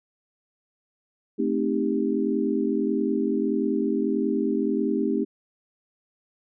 sine chord, A half-diminished seventh, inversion none, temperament equal with one note detuned, 220 / 261.6 / 311.1 / 396.3 Hz, A3 / C4 / Eb4 / G4, 0 / 0 / 0 / +19 cents, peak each -27 dBFS, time 1.38-5.25 s, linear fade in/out 20 ms, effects none

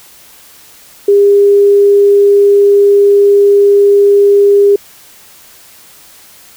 sine tone, 403.6 Hz, G#4, 49 cents flat, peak -3 dBFS, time 1.08-4.76 s, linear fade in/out 5 ms, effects white hiss -39 dBFS RMS until 6.56 s

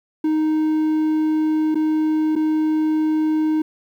triangle tone with dropouts, 311.1 Hz, D#4, in tune, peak -14 dBFS, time 0.24-3.62 s, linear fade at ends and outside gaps 5 ms, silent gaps 1.746-1.754 / 2.355-2.361 s, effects 9-bit

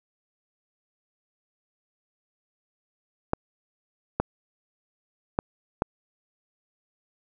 clicks, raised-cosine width 1 ms, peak -8 dBFS, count 4, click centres 3.334 / 4.2 / 5.389 / 5.821 s, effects none

